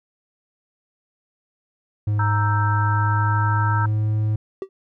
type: tone with pitch glide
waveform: triangle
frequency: 104.8 to 107.56 Hz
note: G#2 to A2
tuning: +16 to -39 cents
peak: -16 dBFS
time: 2.07-4.36 s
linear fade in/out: 5 ms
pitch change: +45 cents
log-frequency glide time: 2.64-4.16 s
type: chord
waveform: sine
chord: E diminished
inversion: second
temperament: equal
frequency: 932.3 / 1318.5 / 1568 Hz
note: Bb5 / E6 / G6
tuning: 0 / 0 / 0 cents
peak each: -24 / -26 / -28 dBFS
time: 2.19-3.86 s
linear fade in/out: 5 ms
type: tone with exponential decay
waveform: triangle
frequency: 385.3 Hz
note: G4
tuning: 30 cents flat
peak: -19 dBFS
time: 4.62-4.69 s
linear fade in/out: 1 ms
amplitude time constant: 15 ms
effects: none